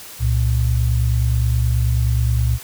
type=tone pair together; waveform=sine; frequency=67.11 / 116.54 Hz; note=C2 / A#2; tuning=+45 / 0 cents; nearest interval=minor seventh; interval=955 cents; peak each=-17 dBFS; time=0.19-2.59 s; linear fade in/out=50 ms; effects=white hiss -37 dBFS RMS until 2.63 s